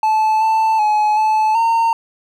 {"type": "tone with pitch steps", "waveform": "triangle", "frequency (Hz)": [870, 883, 848, 867, 915], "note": ["A5", "A5", "G#5", "A5", "A#5"], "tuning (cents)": [-20, 6, 36, -26, -32], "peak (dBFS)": -10, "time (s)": [0.03, 1.93], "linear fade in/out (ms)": 2, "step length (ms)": 380, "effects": []}